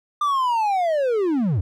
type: linear sweep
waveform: triangle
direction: down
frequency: 1200 to 77.78 Hz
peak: -16 dBFS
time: 0.21-1.61 s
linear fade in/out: 5 ms
effects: none